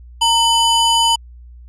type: ring-modulated tone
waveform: square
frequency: 1962 Hz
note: B6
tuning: 12 cents flat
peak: -9 dBFS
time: 0.21-1.16 s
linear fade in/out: 10 ms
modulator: 1040 Hz
effects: added 60 Hz sine -36 dBFS peak until 1.68 s + resampled to 24000 Hz